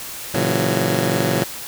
15% pulse chord, F# dominant seventh, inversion first, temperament just, 115.62 / 138.75 / 166.5 / 185 Hz, A#2 / C#3 / E3 / F#3, -14 / +2 / +18 / 0 cents, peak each -17 dBFS, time 0.34-1.44 s, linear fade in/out 5 ms, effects white hiss -32 dBFS RMS until 1.67 s

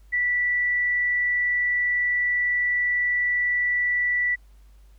sine tone, 1962 Hz, B6, 12 cents flat, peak -20 dBFS, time 0.12-4.36 s, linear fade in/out 20 ms, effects added 50 Hz sine -48 dBFS peak until 4.98 s + pink hiss -65 dBFS RMS until 4.98 s

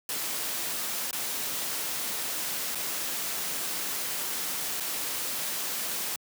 white noise with dropouts, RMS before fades -32 dBFS, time 0.09-6.16 s, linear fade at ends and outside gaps 2 ms, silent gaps 1.111-1.129 / 2.749-2.754 / 4.801-4.805 s, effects high-pass 150 Hz 12 dB/octave

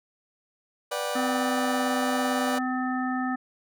30% pulse chord, G major seventh, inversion first, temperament just, 490 / 588 / 735 / 784 Hz, B4 / D5 / F#5 / G5, -14 / +2 / -12 / 0 cents, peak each -31 / -28 / -34 / -34 dBFS, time 0.91-2.59 s, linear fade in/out 10 ms
harmonic tone, 255.4 Hz, C4, 42 cents flat, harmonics 1 / 3 / 5 / 7, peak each -27 / -32 / -34 / -35 dBFS, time 1.15-3.36 s, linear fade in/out 10 ms
effects none

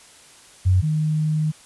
sine tone pair in turn, 92.5 / 154.63 Hz, F#2 / D#3, 0 / -10 cents, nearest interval major sixth, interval 890 cents, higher second, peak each -13 / -18 dBFS, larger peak first, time 0.65-0.82 / 0.82-1.52 s, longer second, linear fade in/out 20 ms, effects white hiss -48 dBFS RMS until 1.65 s + resampled to 24000 Hz

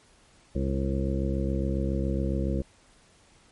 harmonic tone with a mistuned harmonic, 67.2 Hz, C2, 47 cents sharp, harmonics 1 / 2 / 3 / 4 / 5 / 6 / 7 / 8, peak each -28 / -32 / -31 / -37 / -34 / -44 / -38 / -37 dBFS, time 0.55-2.62 s, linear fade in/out 5 ms, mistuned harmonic 6, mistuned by +31 cents, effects pink hiss -59 dBFS RMS until 3.51 s + MP3 48 kbps

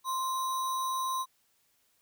sine tone with sample-and-hold, 1046.5 Hz, C6, in tune, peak -29 dBFS, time 0.04-1.26 s, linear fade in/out 50 ms, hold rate 4900 Hz, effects white hiss -71 dBFS RMS until 2.01 s

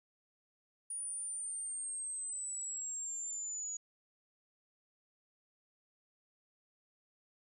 sine exponential sweep, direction down, 9600 to 6800 Hz, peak -38 dBFS, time 0.9-3.77 s, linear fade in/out 5 ms, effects none

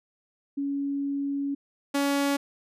sine / sawtooth tone pair in turn, 280.3 / 281.3 Hz, C#4 / C#4, +19 / +26 cents, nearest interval unison, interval 7 cents, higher second, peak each -26 / -19 dBFS, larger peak second, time 0.57-1.55 / 1.94-2.37 s, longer first, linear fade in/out 10 ms, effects resampled to 32000 Hz

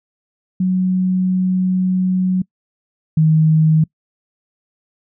sine tone pair in turn, 184.9 / 157.42 Hz, F#3 / D#3, -1 / +21 cents, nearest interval minor third, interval 278 cents, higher first, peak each -13 / -9 dBFS, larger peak second, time 0.6-2.42 / 3.17-3.84 s, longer first, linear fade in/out 5 ms, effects noise-tail reverb RT60 0.1 s tail -25 dB re dry

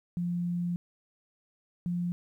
sine tone pair in turn, 174.61 / 175.25 Hz, F3 / F3, 0 / +6 cents, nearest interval unison, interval 6 cents, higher second, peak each -28 dBFS, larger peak neither, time 0.17-0.76 / 1.86-2.12 s, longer first, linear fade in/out 0 ms, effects 11-bit

